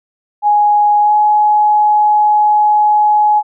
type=tone with pitch glide; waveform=sine; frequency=832 to 842.2 Hz; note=G#5 to G#5; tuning=+3 to +24 cents; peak=-7 dBFS; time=0.42-3.43 s; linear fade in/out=50 ms; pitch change=+21 cents; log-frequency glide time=1.01-1.13 s; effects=none